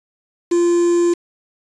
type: tone with quantisation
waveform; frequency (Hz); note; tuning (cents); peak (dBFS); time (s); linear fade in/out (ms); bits
triangle; 346; F4; -16; -10; 0.51-1.14; 10; 5
effects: resampled to 22050 Hz